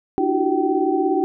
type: tone cluster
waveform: sine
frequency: 297.2 / 331.9 / 367.1 / 384.1 / 770 Hz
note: D4 / E4 / F#4 / G4 / G5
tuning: +21 / +12 / -14 / -35 / -31 cents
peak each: -23 dBFS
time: 0.18-1.24 s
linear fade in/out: 0 ms
effects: none